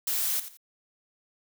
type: noise with echo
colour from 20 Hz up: blue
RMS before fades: -28 dBFS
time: 0.07-0.4 s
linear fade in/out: 5 ms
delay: 86 ms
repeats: 2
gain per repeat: -12 dB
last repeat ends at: 0.572 s
effects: none